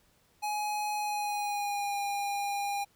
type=tone with pitch glide; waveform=square; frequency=839 to 807.6 Hz; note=G#5 to G#5; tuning=+17 to -49 cents; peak=-31 dBFS; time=0.42-2.85 s; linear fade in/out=20 ms; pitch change=-66 cents; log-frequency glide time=0.95-1.97 s; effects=pink hiss -67 dBFS RMS until 2.95 s